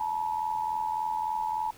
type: tone pair together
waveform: sine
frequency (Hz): 870 / 953.5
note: A5 / A#5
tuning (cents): -20 / +39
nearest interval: major second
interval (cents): 159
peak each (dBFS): -29 / -32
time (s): 0-1.71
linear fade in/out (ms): 5
effects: pink hiss -53 dBFS RMS until 1.77 s